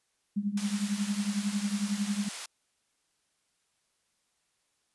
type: tone with tremolo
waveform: sine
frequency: 203.7 Hz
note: G#3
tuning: 33 cents flat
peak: -24 dBFS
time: 0.36-2.29 s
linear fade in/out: 10 ms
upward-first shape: triangle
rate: 11 Hz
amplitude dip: 90%
type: band-pass noise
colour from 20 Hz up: white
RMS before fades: -41 dBFS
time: 0.57-2.46 s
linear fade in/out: 5 ms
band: 720 to 9400 Hz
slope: 12 dB/octave
effects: white hiss -75 dBFS RMS until 4.94 s + resampled to 24000 Hz